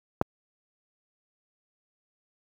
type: click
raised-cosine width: 1 ms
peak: -7 dBFS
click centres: 0.214 s
effects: high-pass 80 Hz 12 dB/octave + 8-bit